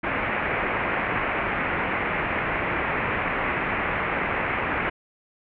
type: low-pass noise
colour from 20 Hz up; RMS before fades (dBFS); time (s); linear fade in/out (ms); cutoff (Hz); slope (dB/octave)
white; -26; 0.03-4.9; 10; 2400; 48
effects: none